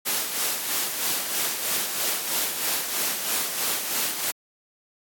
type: noise with tremolo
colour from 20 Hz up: white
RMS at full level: -24 dBFS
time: 0.05-4.32 s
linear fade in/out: 20 ms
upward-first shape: sine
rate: 3.1 Hz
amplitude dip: 50%
effects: high-pass 200 Hz 12 dB/octave + AAC 64 kbps